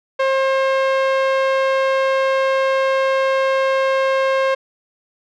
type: tone with low-pass filter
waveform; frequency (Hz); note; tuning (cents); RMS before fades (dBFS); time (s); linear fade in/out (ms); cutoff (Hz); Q
sawtooth; 534; C5; +35; -17; 0.19-4.55; 10; 2700; 0.7
effects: none